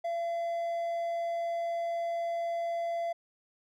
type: tone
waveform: triangle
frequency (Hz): 679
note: F5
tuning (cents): -49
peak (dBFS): -28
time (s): 0.04-3.13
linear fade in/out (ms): 10
effects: none